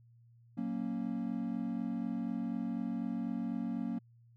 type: chord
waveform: triangle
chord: F# major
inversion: none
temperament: equal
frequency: 185 / 233.1 / 277.2 Hz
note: F#3 / A#3 / C#4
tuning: 0 / 0 / 0 cents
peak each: -38 / -34 / -38 dBFS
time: 0.57-3.99 s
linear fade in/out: 10 ms
effects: added 117 Hz sine -59 dBFS peak until 4.36 s